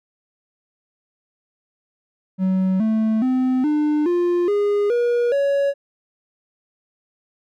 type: tone with pitch steps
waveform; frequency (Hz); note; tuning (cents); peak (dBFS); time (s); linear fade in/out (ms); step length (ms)
triangle; 188 / 219.7 / 256.8 / 300.2 / 350.8 / 410 / 479.2 / 560.1; F#3 / A3 / C4 / D4 / F4 / G#4 / A#4 / C#5; +28 / -2 / -32 / +38 / +8 / -22 / +48 / +18; -14; 2.38-5.74; 50; 420
effects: none